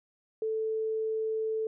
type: tone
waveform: sine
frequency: 440 Hz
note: A4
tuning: in tune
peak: -28 dBFS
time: 0.42-1.67 s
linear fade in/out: 2 ms
effects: none